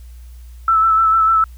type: tone with vibrato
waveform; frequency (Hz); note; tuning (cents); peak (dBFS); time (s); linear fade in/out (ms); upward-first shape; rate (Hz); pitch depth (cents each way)
sine; 1318.5; E6; 0; -10; 0.68-1.44; 2; sine; 6.7; 26
effects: added 60 Hz sine -34 dBFS peak until 1.57 s + white hiss -54 dBFS RMS until 1.57 s